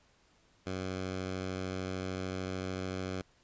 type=tone; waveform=10% pulse; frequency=93.4 Hz; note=F#2; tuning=17 cents sharp; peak=-27 dBFS; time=0.66-3.22 s; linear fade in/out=10 ms; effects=pink hiss -67 dBFS RMS until 3.43 s + resampled to 16000 Hz